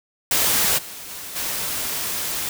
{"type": "noise with level steps", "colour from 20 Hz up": "white", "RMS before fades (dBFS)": [-19, -36, -34, -26], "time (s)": [0.31, 2.49], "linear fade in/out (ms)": 2, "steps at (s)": [0.77, 1.09, 1.35], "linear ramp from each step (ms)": 20, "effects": []}